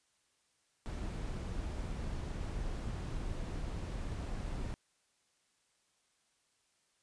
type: noise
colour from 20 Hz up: brown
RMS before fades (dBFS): -39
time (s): 0.86-4.74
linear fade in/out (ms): 0
effects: white hiss -75 dBFS RMS until 7.02 s + resampled to 22050 Hz